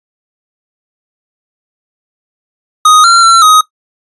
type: tone with pitch steps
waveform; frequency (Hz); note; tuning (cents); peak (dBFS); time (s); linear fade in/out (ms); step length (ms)
square; 1247 / 1373 / 1349 / 1256; D#6 / F6 / E6 / D#6; +3 / -30 / +40 / +16; -3; 2.85-3.61; 5; 190
effects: noise-tail reverb RT60 0.1 s tail -17 dB re dry + resampled to 24000 Hz